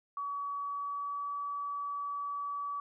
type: tone with pitch glide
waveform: sine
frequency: 1135 to 1144.9 Hz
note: C#6 to D6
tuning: +41 to -44 cents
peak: -34 dBFS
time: 0.17-2.8 s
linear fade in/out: 2 ms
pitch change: +15 cents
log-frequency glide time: 0.55-1.33 s
effects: none